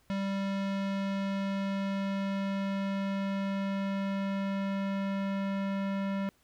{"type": "tone with low-pass filter sweep", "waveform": "square", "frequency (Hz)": 196, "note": "G3", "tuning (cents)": 0, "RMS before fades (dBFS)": -32, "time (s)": [0.1, 6.29], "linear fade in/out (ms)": 0, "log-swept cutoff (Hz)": [3800, 2400], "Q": 0.85, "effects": ["pink hiss -68 dBFS RMS until 6.43 s"]}